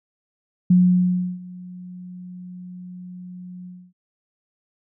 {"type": "tone with ADSR envelope", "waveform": "sine", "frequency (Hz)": 180.5, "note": "F#3", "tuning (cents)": -43, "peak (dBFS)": -10, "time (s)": [0.7, 3.93], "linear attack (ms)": 7, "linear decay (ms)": 680, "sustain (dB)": -24, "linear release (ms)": 270, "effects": []}